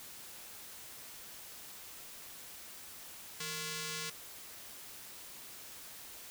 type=ring-modulated tone; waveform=5% pulse; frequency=622.3 Hz; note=D#5; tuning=in tune; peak=-24 dBFS; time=3.4-4.1 s; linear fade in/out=5 ms; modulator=787 Hz; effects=white hiss -50 dBFS RMS until 6.3 s